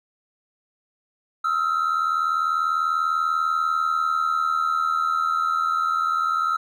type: ring-modulated tone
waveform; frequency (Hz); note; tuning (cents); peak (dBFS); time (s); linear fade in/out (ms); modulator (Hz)
triangle; 1318.5; E6; 0; -14; 1.44-6.57; 10; 40.1
effects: tanh soft clip ceiling -13 dBFS